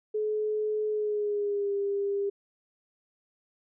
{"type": "tone with pitch glide", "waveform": "sine", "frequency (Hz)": [427, 400.7], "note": ["G#4", "G4"], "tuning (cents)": [48, 38], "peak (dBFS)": -26, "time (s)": [0.14, 2.3], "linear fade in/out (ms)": 10, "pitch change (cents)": -110, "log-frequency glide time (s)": [0.89, 1.73], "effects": []}